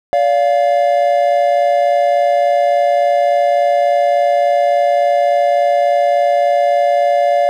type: tone pair together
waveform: triangle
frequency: 575 / 698.5 Hz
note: D5 / F5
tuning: -37 / 0 cents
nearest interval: minor third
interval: 337 cents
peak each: -11 dBFS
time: 0.13-7.49 s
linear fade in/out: 0 ms
effects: none